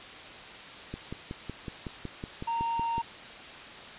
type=click train; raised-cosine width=3 ms; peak=-23 dBFS; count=12; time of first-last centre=0.94-2.981 s; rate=5.39 Hz
type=tone; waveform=triangle; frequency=924 Hz; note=A#5; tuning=16 cents flat; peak=-26 dBFS; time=2.47-3.02 s; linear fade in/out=10 ms
effects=white hiss -44 dBFS RMS until 3.98 s + resampled to 8000 Hz